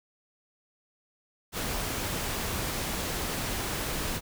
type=noise; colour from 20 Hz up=pink; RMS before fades=-32 dBFS; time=1.52-4.21 s; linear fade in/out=50 ms; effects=none